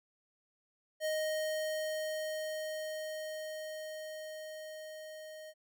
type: tone with level ramp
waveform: square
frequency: 622.3 Hz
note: D#5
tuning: in tune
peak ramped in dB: -32 to -47 dBFS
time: 1-5.54 s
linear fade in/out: 50 ms
effects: none